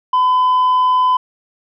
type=tone with tanh clipping; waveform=sine; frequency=1010 Hz; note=B5; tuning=39 cents sharp; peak=-11 dBFS; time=0.13-1.17 s; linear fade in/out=5 ms; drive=2 dB; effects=none